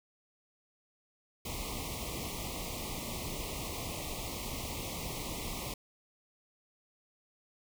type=band-stop noise; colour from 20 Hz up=pink; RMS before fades=-39 dBFS; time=1.45-5.74 s; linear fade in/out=5 ms; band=1200 to 2000 Hz; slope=96 dB/octave; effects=none